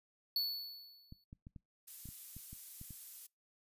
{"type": "tone with exponential decay", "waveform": "square", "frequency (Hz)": 4435, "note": "C#8", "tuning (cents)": 0, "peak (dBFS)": -31, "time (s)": [0.36, 1.24], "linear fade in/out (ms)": 2, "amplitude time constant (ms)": 190}
{"type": "clicks", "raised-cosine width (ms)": 5, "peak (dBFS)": -38, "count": 10, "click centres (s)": [1.124, 1.329, 1.469, 1.562, 2.056, 2.089, 2.366, 2.53, 2.814, 2.907]}
{"type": "noise", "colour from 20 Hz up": "violet", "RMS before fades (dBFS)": -48, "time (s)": [1.87, 3.27], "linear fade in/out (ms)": 10}
{"effects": ["noise-tail reverb RT60 0.2 s tail -25 dB re dry", "resampled to 32000 Hz"]}